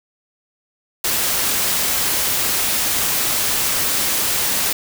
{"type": "noise", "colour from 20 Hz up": "white", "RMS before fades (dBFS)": -19, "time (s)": [1.04, 4.73], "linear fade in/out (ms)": 5, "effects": []}